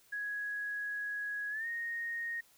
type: tone with pitch glide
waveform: sine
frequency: 1667 to 1860.4 Hz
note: G#6 to A#6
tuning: +6 to -4 cents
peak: -35 dBFS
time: 0.12-2.41 s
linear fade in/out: 10 ms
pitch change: +190 cents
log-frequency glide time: 1.5-1.67 s
effects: white hiss -65 dBFS RMS until 2.57 s